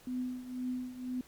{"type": "tone with tremolo", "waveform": "sine", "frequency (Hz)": 251.9, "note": "B3", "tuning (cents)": 34, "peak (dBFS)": -31, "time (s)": [0.07, 1.21], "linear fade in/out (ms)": 2, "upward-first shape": "triangle", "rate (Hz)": 2, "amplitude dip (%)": 80, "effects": ["pink hiss -59 dBFS RMS until 1.27 s", "MP3 96 kbps"]}